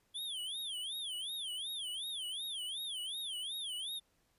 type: tone with vibrato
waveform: square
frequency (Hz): 3322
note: G#7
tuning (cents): 0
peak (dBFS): -39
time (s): 0.14-4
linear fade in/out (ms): 20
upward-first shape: sine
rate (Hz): 2.7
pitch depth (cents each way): 220
effects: pink hiss -75 dBFS RMS until 4.38 s + resampled to 32000 Hz